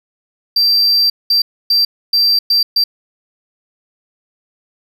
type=tone bursts at uneven times; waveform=triangle; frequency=4699 Hz; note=D8; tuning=in tune; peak=-8 dBFS; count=6; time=0.56-1.1 / 1.3-1.42 / 1.7-1.85 / 2.13-2.39 / 2.5-2.63 / 2.76-2.84 s; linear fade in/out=5 ms; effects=none